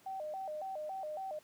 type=tone with vibrato; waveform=sine; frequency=685 Hz; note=F5; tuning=34 cents flat; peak=-38 dBFS; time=0.06-1.39 s; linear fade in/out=5 ms; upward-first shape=square; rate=3.6 Hz; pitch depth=200 cents each way; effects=pink hiss -64 dBFS RMS until 1.43 s + high-pass 150 Hz 12 dB/octave